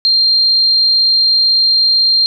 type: tone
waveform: sine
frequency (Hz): 4186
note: C8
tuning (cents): 0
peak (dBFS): -8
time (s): 0.05-2.26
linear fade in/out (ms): 0
effects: none